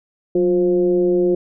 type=tone with frequency modulation; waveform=sine; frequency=355.9 Hz; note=F4; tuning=33 cents sharp; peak=-13 dBFS; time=0.35-1.35 s; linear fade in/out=5 ms; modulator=171 Hz; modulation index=0.65; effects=none